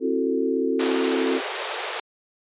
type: chord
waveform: sine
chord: F# half-diminished seventh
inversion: second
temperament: just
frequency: 266.4 / 333 / 370 / 444 Hz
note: C4 / E4 / F#4 / A4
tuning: +31 / +18 / 0 / +16 cents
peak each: -25 / -28 / -26 / -25 dBFS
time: 0-1.41 s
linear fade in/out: 50 ms
type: high-pass noise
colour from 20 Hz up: pink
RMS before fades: -28 dBFS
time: 0.79-2 s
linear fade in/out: 5 ms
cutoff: 370 Hz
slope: 96 dB/octave
effects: resampled to 8000 Hz